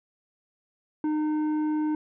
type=tone with tanh clipping; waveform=sine; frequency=305.8 Hz; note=D#4; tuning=30 cents flat; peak=-25 dBFS; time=1.04-1.95 s; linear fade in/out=2 ms; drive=8 dB; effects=none